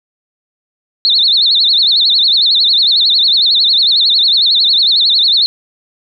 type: tone with vibrato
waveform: sine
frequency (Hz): 3946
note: B7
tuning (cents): -2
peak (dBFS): -7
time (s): 1.05-5.46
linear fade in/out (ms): 0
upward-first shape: sine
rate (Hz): 11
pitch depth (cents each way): 190
effects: none